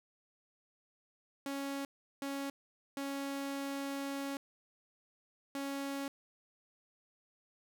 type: tone bursts at uneven times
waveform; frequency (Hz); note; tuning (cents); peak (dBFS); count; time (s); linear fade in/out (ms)
sawtooth; 277.2; C#4; 0; -33; 4; 1.46-1.85 / 2.22-2.5 / 2.97-4.37 / 5.55-6.08; 2
effects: none